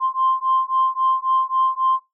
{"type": "beating tone pair", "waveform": "sine", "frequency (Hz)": [1046.5, 1050.2], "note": ["C6", "C6"], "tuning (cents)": [0, 6], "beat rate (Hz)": 3.7, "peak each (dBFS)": -19, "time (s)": [0, 2], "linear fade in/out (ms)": 50, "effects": ["noise-tail reverb RT60 0.2 s tail -23 dB re dry", "tanh soft clip ceiling -9 dBFS"]}